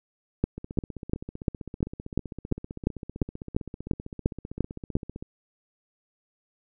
two click trains, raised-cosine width 3 ms, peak -9 / -23 dBFS, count 14 / 73, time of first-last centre 0.44-4.954 / 0.58-5.225 s, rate 2.88 / 15.5 Hz, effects none

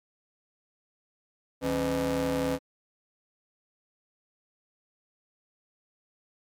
35% pulse ring-modulated tone, 115.1 Hz, A#2, 22 cents flat, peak -21 dBFS, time 1.61-2.59 s, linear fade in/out 50 ms, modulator 387 Hz, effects MP3 96 kbps

